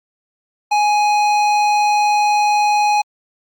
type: tone with hard clipping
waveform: sine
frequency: 834 Hz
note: G#5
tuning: 7 cents sharp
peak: -14 dBFS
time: 0.71-3.02 s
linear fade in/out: 10 ms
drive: 13 dB
effects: Opus 48 kbps